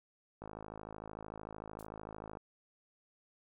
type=click train; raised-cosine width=1 ms; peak=-31 dBFS; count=105; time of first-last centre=0.42-2.371 s; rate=53.3 Hz
type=noise with exponential decay; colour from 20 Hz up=violet; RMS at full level=-46 dBFS; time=1.79-1.87 s; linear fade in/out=5 ms; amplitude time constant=17 ms
effects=low-pass 12000 Hz 12 dB/octave